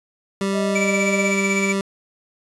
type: tone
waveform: 25% pulse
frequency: 196 Hz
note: G3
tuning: in tune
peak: -16 dBFS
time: 0.41-1.81 s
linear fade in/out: 2 ms
type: tone with pitch glide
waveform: sine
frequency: 630 to 607.1 Hz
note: D#5 to D#5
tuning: +21 to -43 cents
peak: -24 dBFS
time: 0.52-1.34 s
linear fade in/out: 50 ms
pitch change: -64 cents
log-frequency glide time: 0.63-0.99 s
type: tone with tremolo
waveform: square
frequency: 2316 Hz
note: D7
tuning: 25 cents flat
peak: -19 dBFS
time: 0.75-1.73 s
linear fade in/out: 10 ms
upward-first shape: sine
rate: 16 Hz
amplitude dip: 65%
effects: resampled to 24000 Hz